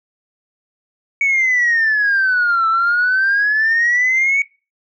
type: exponential two-way sweep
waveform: sine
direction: down then up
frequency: 2250 to 1318.5 to 2250 Hz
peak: -11 dBFS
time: 1.21-4.42 s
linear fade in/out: 2 ms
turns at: 2.68 s
effects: noise-tail reverb RT60 0.3 s tail -21 dB re dry + tanh soft clip ceiling -9 dBFS